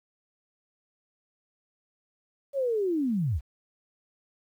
sine linear sweep, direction down, 570 to 53.9 Hz, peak -24 dBFS, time 2.53-3.41 s, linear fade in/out 50 ms, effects 10-bit

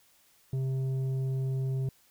triangle tone with tanh clipping, 132.4 Hz, C3, 21 cents sharp, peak -29 dBFS, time 0.53-1.89 s, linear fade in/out 2 ms, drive 11 dB, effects white hiss -64 dBFS RMS until 2.1 s

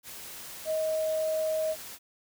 sine tone in noise, 630 Hz, D#5, 21 cents sharp, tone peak -26 dBFS, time 0.65-1.76 s, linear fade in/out 50 ms, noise white, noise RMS -43 dBFS, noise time 0.03-1.99 s, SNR +14 dB, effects none

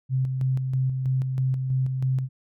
sine tone with tremolo, 130.81 Hz, C3, in tune, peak -20 dBFS, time 0.09-2.29 s, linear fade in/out 50 ms, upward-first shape square, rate 3.1 Hz, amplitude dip 40%, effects none

